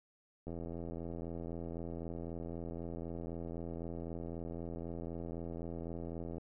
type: click train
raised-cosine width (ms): 2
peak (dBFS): -30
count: 497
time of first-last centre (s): 0.47-6.382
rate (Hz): 83.9
effects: none